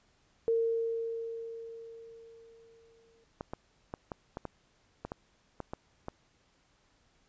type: tone with exponential decay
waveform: sine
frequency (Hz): 457.4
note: A#4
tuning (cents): -33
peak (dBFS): -24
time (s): 0.48-3.24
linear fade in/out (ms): 0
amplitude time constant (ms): 600
type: clicks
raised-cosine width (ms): 1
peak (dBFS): -23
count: 11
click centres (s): 3.409 / 3.535 / 3.939 / 4.118 / 4.371 / 4.453 / 5.05 / 5.119 / 5.603 / 5.735 / 6.084
effects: pink hiss -69 dBFS RMS until 7.28 s + resampled to 16000 Hz